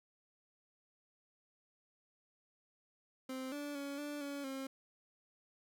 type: tone with pitch steps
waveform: 30% pulse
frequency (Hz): 260.8 / 290.2 / 281.2 / 292.5 / 282.8 / 268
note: C4 / D4 / C#4 / D4 / C#4 / C4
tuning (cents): -5 / -21 / +25 / -7 / +35 / +42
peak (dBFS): -38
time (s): 3.29-4.67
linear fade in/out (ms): 5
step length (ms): 230
effects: none